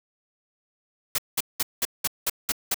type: noise bursts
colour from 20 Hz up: white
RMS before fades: -24 dBFS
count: 8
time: 1.15-2.744 s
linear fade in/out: 5 ms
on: 33 ms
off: 190 ms
effects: none